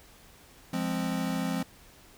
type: chord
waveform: square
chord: F minor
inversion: none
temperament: equal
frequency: 174.61 / 207.7 / 261.6 Hz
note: F3 / Ab3 / C4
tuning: 0 / 0 / 0 cents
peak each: -33 / -35 / -33 dBFS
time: 0.73-1.63 s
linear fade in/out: 5 ms
effects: pink hiss -55 dBFS RMS until 2.17 s